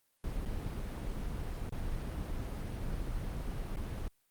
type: noise with dropouts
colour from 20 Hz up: brown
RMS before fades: -37 dBFS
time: 0.24-4.08 s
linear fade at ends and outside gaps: 1 ms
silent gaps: 0.453-0.458 / 1.693-1.723 / 3.76-3.769 s
effects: white hiss -75 dBFS RMS until 4.3 s + Opus 32 kbps